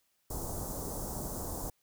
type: band-stop noise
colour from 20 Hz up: pink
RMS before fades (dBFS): -38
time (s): 0.3-1.7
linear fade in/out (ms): 5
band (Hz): 990 to 6400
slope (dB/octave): 24
effects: white hiss -75 dBFS RMS until 1.82 s